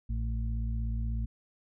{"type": "harmonic tone", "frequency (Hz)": 56.4, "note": "A1", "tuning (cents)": 44, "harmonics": [1, 2, 4], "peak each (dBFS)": [-30, -36, -42], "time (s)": [0.09, 1.26], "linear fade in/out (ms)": 10, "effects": []}